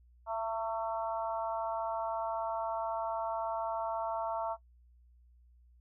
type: harmonic tone with a mistuned harmonic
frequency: 223.2 Hz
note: A3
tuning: 25 cents sharp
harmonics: 3 / 4 / 5 / 6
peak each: -36 / -35 / -41 / -44 dBFS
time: 0.26-4.57 s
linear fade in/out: 50 ms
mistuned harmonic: 4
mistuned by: +25 cents
effects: noise-tail reverb RT60 0.1 s tail -17 dB re dry + added 60 Hz sine -59 dBFS peak until 5.8 s